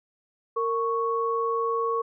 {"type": "tone pair together", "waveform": "sine", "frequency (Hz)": [460.3, 1108.7], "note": ["A#4", "C#6"], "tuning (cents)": [-22, 0], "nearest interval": "octave + minor third", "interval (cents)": 1522, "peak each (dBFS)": -26, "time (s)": [0.56, 2.02], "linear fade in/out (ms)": 10, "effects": []}